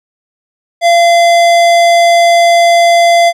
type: tone with hard clipping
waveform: sine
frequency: 685 Hz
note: F5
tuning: 34 cents flat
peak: -6 dBFS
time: 0.81-3.33 s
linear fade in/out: 50 ms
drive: 17 dB
effects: none